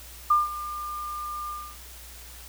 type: tone with ADSR envelope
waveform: sine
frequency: 1200 Hz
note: D6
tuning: 37 cents sharp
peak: -15 dBFS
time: 0.3-1.77 s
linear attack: 8 ms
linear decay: 170 ms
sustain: -16 dB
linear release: 270 ms
effects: added 60 Hz sine -46 dBFS peak until 2.48 s + white hiss -46 dBFS RMS until 2.48 s